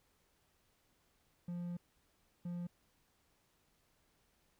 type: tone bursts at uneven times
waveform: triangle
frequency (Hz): 174.61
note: F3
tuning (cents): 0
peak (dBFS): -37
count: 2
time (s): 1.48-1.77 / 2.45-2.67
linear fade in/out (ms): 5
effects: pink hiss -75 dBFS RMS until 4.59 s